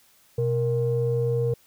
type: tone pair together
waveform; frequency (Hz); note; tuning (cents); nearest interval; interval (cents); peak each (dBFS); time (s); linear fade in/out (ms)
sine; 125.07 / 467.6; B2 / A#4; +22 / +5; octave + major seventh; 2283; -23; 0.38-1.54; 5
effects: tanh soft clip ceiling -14 dBFS + white hiss -59 dBFS RMS until 1.66 s